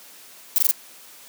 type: noise bursts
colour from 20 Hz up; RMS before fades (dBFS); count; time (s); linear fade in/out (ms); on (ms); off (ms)
violet; -17; 4; 0.56-0.711; 0; 22; 21
effects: white hiss -46 dBFS RMS until 1.28 s + high-pass 200 Hz 12 dB/octave